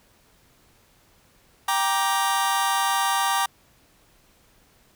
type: chord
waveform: sawtooth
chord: G minor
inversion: none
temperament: just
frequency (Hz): 784 / 940.8 / 1176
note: G5 / Bb5 / D6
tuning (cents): 0 / +16 / +2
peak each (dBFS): -21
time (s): 1.68-3.46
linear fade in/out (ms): 5
effects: pink hiss -59 dBFS RMS until 4.95 s